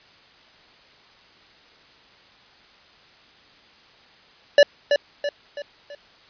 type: tone with echo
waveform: square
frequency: 577 Hz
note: D5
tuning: 31 cents flat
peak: -9 dBFS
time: 4.58-4.63 s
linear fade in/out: 2 ms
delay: 330 ms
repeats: 4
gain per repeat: -7 dB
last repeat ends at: 5.95 s
effects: white hiss -52 dBFS RMS until 6.29 s + resampled to 11025 Hz